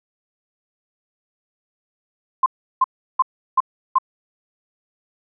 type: tone bursts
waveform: sine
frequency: 1046.5 Hz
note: C6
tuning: in tune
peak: -11 dBFS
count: 5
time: 2.43-3.985 s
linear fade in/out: 5 ms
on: 31 ms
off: 350 ms
effects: none